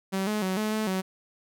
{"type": "tone with pitch steps", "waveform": "sawtooth", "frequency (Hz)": [192, 212.5, 187.4, 214.6, 216.8, 188.2], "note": ["G3", "G#3", "F#3", "A3", "A3", "F#3"], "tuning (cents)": [-36, 40, 22, -43, -25, 30], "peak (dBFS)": -22, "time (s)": [0.12, 1.02], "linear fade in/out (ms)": 20, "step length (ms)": 150, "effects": []}